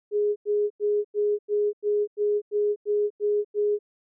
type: tone bursts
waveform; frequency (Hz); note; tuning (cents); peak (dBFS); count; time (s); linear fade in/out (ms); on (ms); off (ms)
sine; 415.3; G#4; 0; -20; 11; 0.11-3.79; 50; 250; 93
effects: none